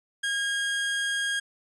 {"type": "tone", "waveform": "30% pulse", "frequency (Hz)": 1628, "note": "G#6", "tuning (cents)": -35, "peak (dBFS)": -23, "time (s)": [0.23, 1.4], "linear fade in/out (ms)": 10, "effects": ["resampled to 24000 Hz"]}